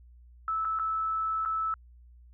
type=tone with dropouts; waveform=sine; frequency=1309 Hz; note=E6; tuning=13 cents flat; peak=-27 dBFS; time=0.48-1.74 s; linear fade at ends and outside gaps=1 ms; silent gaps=0.648-0.652 / 0.789-0.796 / 1.451-1.458 s; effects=added 60 Hz sine -51 dBFS peak until 2.33 s